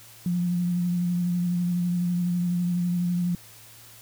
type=tone with vibrato; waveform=sine; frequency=176.1 Hz; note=F3; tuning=15 cents sharp; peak=-22 dBFS; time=0.26-3.35 s; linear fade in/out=2 ms; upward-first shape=sine; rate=12 Hz; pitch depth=24 cents each way; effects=added 112 Hz sine -55 dBFS peak until 4.01 s + white hiss -49 dBFS RMS until 4.01 s